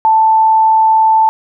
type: tone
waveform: sine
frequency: 882 Hz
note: A5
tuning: 4 cents sharp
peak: -6 dBFS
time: 0.05-1.29 s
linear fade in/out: 0 ms
effects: none